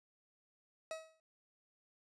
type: tone with exponential decay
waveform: 40% pulse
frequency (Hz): 640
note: D#5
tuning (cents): +49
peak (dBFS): -37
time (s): 0.91-1.2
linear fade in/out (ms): 1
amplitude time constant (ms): 62
effects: resampled to 22050 Hz